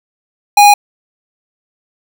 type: tone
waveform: square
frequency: 821 Hz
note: G#5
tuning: 20 cents flat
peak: -3 dBFS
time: 0.57-0.74 s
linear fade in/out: 5 ms
effects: none